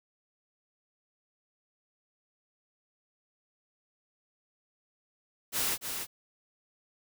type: noise with echo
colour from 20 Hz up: white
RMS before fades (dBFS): -30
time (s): 5.52-5.78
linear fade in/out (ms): 50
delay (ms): 290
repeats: 1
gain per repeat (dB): -6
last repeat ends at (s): 6.07
effects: none